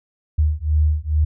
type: beating tone pair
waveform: sine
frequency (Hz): 75.3 / 77.6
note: D2 / D#2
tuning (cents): +44 / -4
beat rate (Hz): 2.3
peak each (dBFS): -18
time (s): 0.38-1.25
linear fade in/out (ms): 10
effects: none